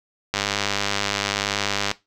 click train, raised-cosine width 0.2 ms, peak -4 dBFS, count 160, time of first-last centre 0.34-1.914 s, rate 101 Hz, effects noise-tail reverb RT60 0.2 s tail -17 dB re dry

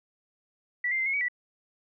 sine tone with pitch steps, 1959 / 2098 / 2076 / 2169 / 2265 / 1960 Hz, B6 / C7 / C7 / C#7 / C#7 / B6, -15 / +4 / -14 / -38 / +37 / -14 cents, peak -25 dBFS, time 0.84-1.284 s, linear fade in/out 5 ms, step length 74 ms, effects none

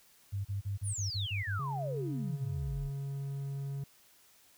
sine tone bursts, 99.6 Hz, G2, 28 cents sharp, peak -32 dBFS, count 8, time 0.32-1.598 s, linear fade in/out 20 ms, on 130 ms, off 34 ms
sine exponential sweep, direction down, 10548 to 32.06 Hz, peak -36 dBFS, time 0.83-2.91 s, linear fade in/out 50 ms
triangle tone, 138.59 Hz, C#3, in tune, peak -33 dBFS, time 1.59-3.84 s, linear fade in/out 5 ms
effects white hiss -63 dBFS RMS until 4.57 s

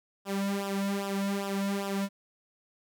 sawtooth tone with flanger, 198 Hz, G3, 18 cents sharp, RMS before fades -31 dBFS, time 0.25-2.09 s, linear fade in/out 50 ms, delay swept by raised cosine 0.46 to 2.56 ms, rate 2.5 Hz, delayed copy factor -0.75, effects none

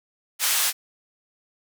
white band-pass noise, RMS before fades -22 dBFS, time 0.39-0.73 s, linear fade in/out 50 ms, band 1000 to 14000 Hz, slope 12 dB/octave, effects none

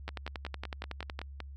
two click trains, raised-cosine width 0.3 ms, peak -23 / -21 dBFS, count 8 / 13, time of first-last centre 0.09-1.403 / 0.08-1.191 s, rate 5.33 / 10.8 Hz, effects added 69 Hz sine -43 dBFS peak until 1.56 s

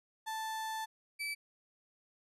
35% pulse tone pair in turn, 880 / 2308 Hz, A5 / D7, 0 / -31 cents, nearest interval octave + perfect fourth, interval 1669 cents, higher second, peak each -35 / -34 dBFS, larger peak second, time 0.26-0.86 / 1.19-1.35 s, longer first, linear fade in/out 20 ms, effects resampled to 32000 Hz

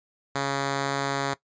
5% pulse tone, 138.59 Hz, C#3, in tune, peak -14 dBFS, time 0.35-1.34 s, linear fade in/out 5 ms, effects noise-tail reverb RT60 0.1 s tail -18 dB re dry + resampled to 16000 Hz

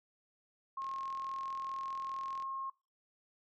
sine tone, 1075 Hz, C6, 47 cents sharp, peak -37 dBFS, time 0.77-2.7 s, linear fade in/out 5 ms
click train, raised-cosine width 0.2 ms, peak -36 dBFS, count 69, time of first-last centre 0.82-2.424 s, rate 42.4 Hz
effects noise-tail reverb RT60 0.3 s tail -23 dB re dry

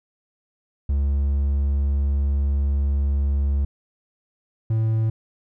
triangle tone pair in turn, 70 / 111.12 Hz, C#2 / A2, +18 / +18 cents, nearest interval minor sixth, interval 800 cents, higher second, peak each -16 dBFS, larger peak neither, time 0.89-3.65 / 4.7-5.1 s, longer first, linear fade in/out 5 ms, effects none

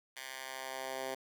10% pulse tone with high-pass filter sweep, 132 Hz, C3, 16 cents sharp, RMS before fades -42 dBFS, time 0.16-1.15 s, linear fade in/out 10 ms, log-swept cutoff 1800 to 440 Hz, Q 0.99, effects 10-bit

